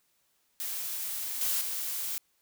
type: noise with level steps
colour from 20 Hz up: blue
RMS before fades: -35 / -29 / -34 dBFS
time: 0.6-2.18 s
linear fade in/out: 0 ms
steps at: 1.41 / 1.61 s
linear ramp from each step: 2 ms
effects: white hiss -72 dBFS RMS until 2.41 s